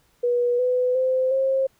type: tone with pitch steps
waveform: sine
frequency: 485.2 / 500.9 / 517 / 533.7 Hz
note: B4 / B4 / C5 / C5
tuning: -31 / +24 / -21 / +34 cents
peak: -18 dBFS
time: 0.23-1.67 s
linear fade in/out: 10 ms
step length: 360 ms
effects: pink hiss -63 dBFS RMS until 1.79 s